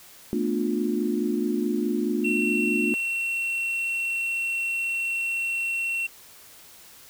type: chord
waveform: sine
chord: B half-diminished seventh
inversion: third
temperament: just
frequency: 222.2 / 246.9 / 296.3 / 355.6 Hz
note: A3 / B3 / D4 / F4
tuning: +17 / 0 / +15 / +31 cents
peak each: -27 / -30 / -28 / -28 dBFS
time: 0.33-2.94 s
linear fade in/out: 0 ms
type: tone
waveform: triangle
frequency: 2719 Hz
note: F7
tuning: 47 cents flat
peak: -23 dBFS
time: 2.24-6.07 s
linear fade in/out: 10 ms
effects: white hiss -49 dBFS RMS until 7.09 s